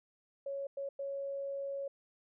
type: tone bursts at uneven times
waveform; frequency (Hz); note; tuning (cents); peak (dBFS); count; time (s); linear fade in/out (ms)
sine; 554.4; C#5; 0; -36; 3; 0.46-0.67 / 0.77-0.89 / 0.99-1.88; 5
effects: none